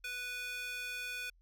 square tone with high-pass filter, 493.9 Hz, B4, in tune, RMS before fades -41 dBFS, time 0.04-1.3 s, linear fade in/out 5 ms, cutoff 2000 Hz, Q 9.3, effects added 42 Hz sine -63 dBFS peak until 1.41 s

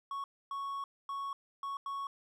triangle tone bursts at uneven times, 1108.7 Hz, C#6, in tune, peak -34 dBFS, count 5, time 0.11-0.24 / 0.51-0.84 / 1.09-1.33 / 1.63-1.77 / 1.86-2.07 s, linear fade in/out 2 ms, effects none

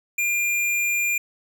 square tone, 2400 Hz, D7, 37 cents sharp, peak -21 dBFS, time 0.18-1.18 s, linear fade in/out 5 ms, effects none

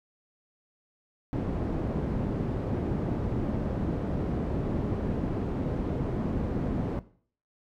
white low-pass noise, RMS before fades -30 dBFS, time 1.33-6.99 s, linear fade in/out 0 ms, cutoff 290 Hz, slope 12 dB/octave, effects noise-tail reverb RT60 0.5 s tail -17 dB re dry

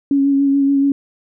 sine tone with vibrato, 277.7 Hz, C#4, 3 cents sharp, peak -11 dBFS, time 0.11-0.92 s, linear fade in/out 2 ms, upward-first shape sine, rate 7 Hz, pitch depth 20 cents each way, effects none

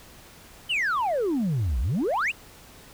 sine exponential two-way sweep, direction down then up, 3136 to 55 to 2957 Hz, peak -20 dBFS, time 0.69-2.32 s, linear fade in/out 20 ms, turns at 1.8 s, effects tanh soft clip ceiling -21 dBFS + pink hiss -49 dBFS RMS until 2.93 s

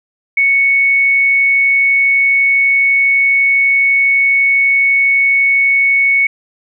sine tone, 2217 Hz, C#7, in tune, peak -8 dBFS, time 0.37-6.27 s, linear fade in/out 5 ms, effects none

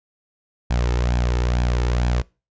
sawtooth tone with flanger, 60.4 Hz, B1, 38 cents flat, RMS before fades -20 dBFS, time 0.7-2.22 s, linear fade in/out 10 ms, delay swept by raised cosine 1.2 to 2.3 ms, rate 2.2 Hz, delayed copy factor +0.5, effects noise-tail reverb RT60 0.3 s tail -23 dB re dry + resampled to 16000 Hz

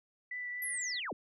sine tone with vibrato, 1975.5 Hz, B6, in tune, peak -37 dBFS, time 0.31-1 s, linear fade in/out 5 ms, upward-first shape triangle, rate 4 Hz, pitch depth 14 cents each way
sine linear sweep, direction down, 11730 to 138.59 Hz, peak -36 dBFS, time 0.62-1.13 s, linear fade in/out 2 ms
effects none

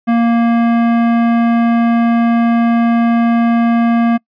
sine tone with hard clipping, 233.1 Hz, A#3, in tune, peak -11 dBFS, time 0.07-4.18 s, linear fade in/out 20 ms, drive 15 dB, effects noise-tail reverb RT60 0.1 s tail -26 dB re dry + resampled to 11025 Hz

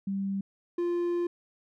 sine / triangle tone pair in turn, 196 / 347.9 Hz, G3 / F4, 0 / -7 cents, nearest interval minor seventh, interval 993 cents, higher second, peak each -28 / -24 dBFS, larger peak second, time 0.07-0.41 / 0.78-1.27 s, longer second, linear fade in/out 5 ms, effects none

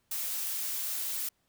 blue noise, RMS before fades -34 dBFS, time 0.11-1.29 s, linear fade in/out 5 ms, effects pink hiss -74 dBFS RMS until 1.48 s

